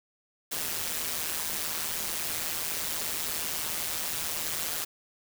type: noise with amplitude modulation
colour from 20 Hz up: white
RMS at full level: -29 dBFS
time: 0.51-4.85 s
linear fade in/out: 10 ms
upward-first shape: sine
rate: 159 Hz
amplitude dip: 75%
effects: none